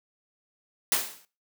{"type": "noise with exponential decay", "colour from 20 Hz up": "white", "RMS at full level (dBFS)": -21, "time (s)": [0.92, 1.25], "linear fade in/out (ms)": 1, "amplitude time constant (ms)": 71, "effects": ["noise-tail reverb RT60 0.3 s tail -18 dB re dry", "high-pass 200 Hz 12 dB/octave"]}